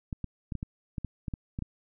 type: clicks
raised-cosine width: 5 ms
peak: -21 dBFS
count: 11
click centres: 0.128 / 0.243 / 0.522 / 0.553 / 0.629 / 0.982 / 1.047 / 1.282 / 1.338 / 1.589 / 1.623 s
effects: none